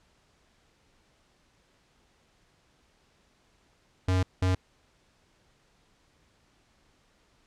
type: tone bursts at uneven times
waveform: square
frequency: 92.5 Hz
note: F#2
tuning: in tune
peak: -23 dBFS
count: 2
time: 4.08-4.23 / 4.42-4.55 s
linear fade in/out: 5 ms
effects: pink hiss -66 dBFS RMS until 7.46 s + low-pass 7000 Hz 12 dB/octave